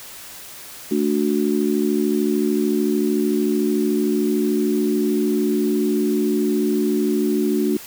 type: chord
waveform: sine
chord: D major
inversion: second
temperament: just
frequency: 220.2 / 293.7 / 367.1 Hz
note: A3 / D4 / F#4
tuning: +2 / 0 / -14 cents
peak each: -21 dBFS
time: 0.91-7.77 s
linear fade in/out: 5 ms
effects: white hiss -38 dBFS RMS until 7.86 s